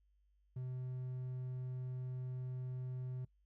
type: tone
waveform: triangle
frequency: 127.4 Hz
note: C3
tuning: 46 cents flat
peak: -38 dBFS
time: 0.56-3.25 s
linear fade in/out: 5 ms
effects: noise-tail reverb RT60 0.1 s tail -22 dB re dry + added 50 Hz sine -70 dBFS peak until 3.45 s